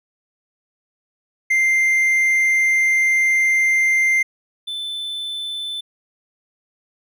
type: tone pair in turn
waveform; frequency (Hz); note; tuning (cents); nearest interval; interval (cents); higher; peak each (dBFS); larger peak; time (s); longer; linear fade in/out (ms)
triangle; 2093 / 3522; C7 / A7; 0 / +1; major sixth; 901; second; -12 / -23; first; 1.5-4.23 / 4.67-5.81; first; 10
effects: none